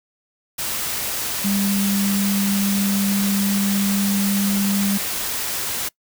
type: tone in noise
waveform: sine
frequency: 199.1 Hz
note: G3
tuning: 27 cents sharp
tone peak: -18 dBFS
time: 1.44-4.98 s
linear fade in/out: 10 ms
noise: white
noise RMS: -25 dBFS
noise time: 0.58-5.89 s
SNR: +4 dB
effects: noise-tail reverb RT60 0.1 s tail -23 dB re dry